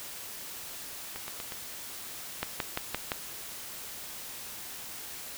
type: two click trains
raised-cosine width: 0.3 ms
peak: -22 / -13 dBFS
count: 4 / 5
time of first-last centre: 1.16-1.521 / 2.43-3.118 s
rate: 8.3 / 5.81 Hz
effects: white hiss -42 dBFS RMS until 5.37 s